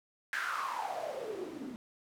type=noise with band-pass filter sweep; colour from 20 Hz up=white; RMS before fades=-38 dBFS; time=0.33-1.76 s; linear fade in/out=0 ms; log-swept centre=1700 to 230 Hz; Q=8.2; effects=none